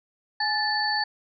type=tone cluster; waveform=sine; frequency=841 / 1757 / 4488 Hz; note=G#5 / A6 / C#8; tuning=+22 / -3 / +21 cents; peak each=-27 dBFS; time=0.4-1.04 s; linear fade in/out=5 ms; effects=none